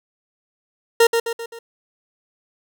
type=tone with echo; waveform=40% pulse; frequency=463 Hz; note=A#4; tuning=12 cents flat; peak=-9 dBFS; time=1-1.07 s; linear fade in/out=5 ms; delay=130 ms; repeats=4; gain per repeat=-6 dB; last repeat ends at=1.59 s; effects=none